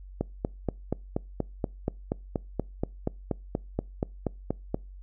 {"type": "click train", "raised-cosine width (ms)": 2, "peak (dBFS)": -13, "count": 20, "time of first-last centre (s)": [0.21, 4.745], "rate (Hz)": 4.19, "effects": ["noise-tail reverb RT60 0.3 s tail -26 dB re dry", "added 47 Hz sine -42 dBFS peak until 5.02 s"]}